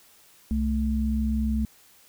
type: tone pair together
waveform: sine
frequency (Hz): 65.1 / 219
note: C2 / A3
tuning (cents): -8 / -8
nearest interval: octave + major sixth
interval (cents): 2100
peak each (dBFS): -25 / -25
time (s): 0.51-1.65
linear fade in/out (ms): 0
effects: white hiss -56 dBFS RMS until 2.08 s